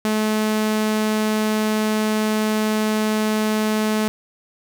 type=tone; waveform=sawtooth; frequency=215.5 Hz; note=A3; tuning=36 cents flat; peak=-14 dBFS; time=0.05-4.08 s; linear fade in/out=0 ms; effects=none